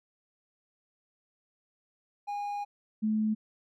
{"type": "tone pair in turn", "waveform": ["triangle", "sine"], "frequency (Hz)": [818, 216.1], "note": ["G#5", "A3"], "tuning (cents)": [-26, -31], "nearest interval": "octave + major seventh", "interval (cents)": 2305, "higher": "first", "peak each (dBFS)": [-30, -25], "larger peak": "second", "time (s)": [[2.27, 2.65], [3.02, 3.35]], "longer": "first", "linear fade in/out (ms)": 20, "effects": []}